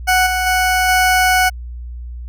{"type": "tone with level steps", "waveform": "20% pulse", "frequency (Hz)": 740, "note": "F#5", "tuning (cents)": 0, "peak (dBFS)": [-6, -11, -8, -6], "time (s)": [0.07, 1.5], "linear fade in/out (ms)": 20, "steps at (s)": [0.26, 0.46, 0.88], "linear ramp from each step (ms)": 10, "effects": ["added 60 Hz sine -26 dBFS peak until 2.28 s"]}